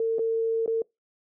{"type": "tone with dropouts", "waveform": "sine", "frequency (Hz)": 452.4, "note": "A4", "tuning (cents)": 48, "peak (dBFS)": -22, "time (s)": [0, 0.82], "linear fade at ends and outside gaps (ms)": 2, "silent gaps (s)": [[0.185, 0.192], [0.661, 0.677]], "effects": ["noise-tail reverb RT60 0.2 s tail -25 dB re dry"]}